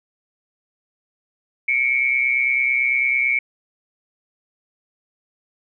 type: tone pair together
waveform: sine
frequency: 2190 / 2319 Hz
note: C#7 / D7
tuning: -22 / -22 cents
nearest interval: minor second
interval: 100 cents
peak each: -19 dBFS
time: 1.68-3.39 s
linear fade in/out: 5 ms
effects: none